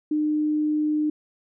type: tone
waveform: sine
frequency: 303.2 Hz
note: D#4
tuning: 45 cents flat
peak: -20 dBFS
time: 0.11-1.1 s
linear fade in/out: 5 ms
effects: none